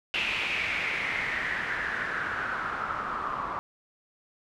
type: noise with low-pass filter sweep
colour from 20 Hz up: white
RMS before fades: -31 dBFS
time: 0.14-3.59 s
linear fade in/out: 0 ms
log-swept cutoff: 2700 to 1100 Hz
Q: 5.4
effects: none